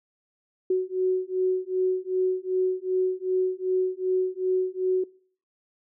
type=beating tone pair; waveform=sine; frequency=370 / 372.6 Hz; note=F#4 / F#4; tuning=0 / +12 cents; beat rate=2.6 Hz; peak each=-25 dBFS; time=0.7-5.04 s; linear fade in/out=5 ms; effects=noise-tail reverb RT60 0.5 s tail -23 dB re dry